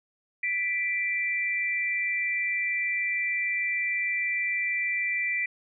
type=tone pair together; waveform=sine; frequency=1975.5 / 2349 Hz; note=B6 / D7; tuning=0 / 0 cents; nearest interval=minor third; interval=300 cents; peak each=-28 dBFS; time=0.43-5.46 s; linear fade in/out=5 ms; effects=none